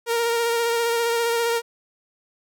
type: tone with vibrato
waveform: sawtooth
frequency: 466.2 Hz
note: A#4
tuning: in tune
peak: -16 dBFS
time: 0.06-1.62 s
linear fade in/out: 50 ms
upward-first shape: sine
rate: 15 Hz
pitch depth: 22 cents each way
effects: none